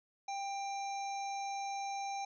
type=harmonic tone; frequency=792 Hz; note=G5; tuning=18 cents sharp; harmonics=1 / 3 / 5 / 7 / 8; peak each=-37 / -48 / -53 / -54 / -51 dBFS; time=0.28-2.25 s; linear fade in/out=5 ms; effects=none